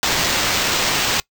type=noise with sample-and-hold; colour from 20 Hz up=blue; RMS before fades=-19 dBFS; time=0.03-1.2 s; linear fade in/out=0 ms; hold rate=11025 Hz; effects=noise-tail reverb RT60 0.1 s tail -23 dB re dry